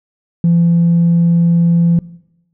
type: tone with tanh clipping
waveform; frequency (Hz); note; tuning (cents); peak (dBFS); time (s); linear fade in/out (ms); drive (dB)
triangle; 169.8; F3; -48; -8; 0.44-1.99; 2; 5
effects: noise-tail reverb RT60 0.9 s tail -20 dB re dry